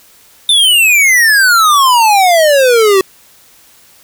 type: exponential sweep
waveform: square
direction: down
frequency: 3609 to 373.1 Hz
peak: -6 dBFS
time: 0.49-3.01 s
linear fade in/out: 2 ms
effects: white hiss -44 dBFS RMS until 4.03 s